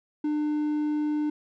triangle tone, 300 Hz, D4, 37 cents sharp, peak -22 dBFS, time 0.24-1.3 s, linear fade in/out 5 ms, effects none

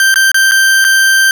40% pulse tone with dropouts, 1568 Hz, G6, in tune, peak -5 dBFS, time 0-1.31 s, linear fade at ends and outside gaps 1 ms, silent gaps 0.142-0.158 / 0.317-0.344 / 0.512-0.518 / 0.843-0.848 s, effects none

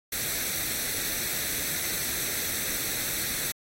white noise with comb filter, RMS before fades -30 dBFS, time 0.12-3.52 s, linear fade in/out 5 ms, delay 0.5 ms, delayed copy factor +0.6, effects AAC 48 kbps

